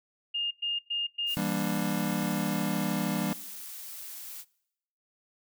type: tone bursts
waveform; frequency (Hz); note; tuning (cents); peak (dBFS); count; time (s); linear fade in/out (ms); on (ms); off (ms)
sine; 2827; F7; +20; -28; 4; 0.34-1.35; 10; 170; 110
type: noise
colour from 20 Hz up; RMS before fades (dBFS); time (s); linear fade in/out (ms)
blue; -42; 1.26-4.45; 50
type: chord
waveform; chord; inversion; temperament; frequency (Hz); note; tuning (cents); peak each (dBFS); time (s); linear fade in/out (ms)
square; E half-diminished seventh; none; just; 164.81 / 197.78 / 237.3 / 296.7; E3 / G3 / Bb3 / D4; 0 / +16 / +31 / +18; -35 / -32 / -35 / -36; 1.37-3.33; 0
effects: noise-tail reverb RT60 0.8 s tail -23 dB re dry